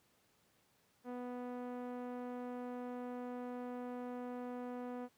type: tone with low-pass filter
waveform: 5% pulse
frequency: 246.9 Hz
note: B3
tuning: in tune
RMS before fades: -44 dBFS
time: 1.04-5.09 s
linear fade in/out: 50 ms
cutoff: 510 Hz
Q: 0.69
effects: pink hiss -73 dBFS RMS until 5.17 s + high-pass 100 Hz 12 dB/octave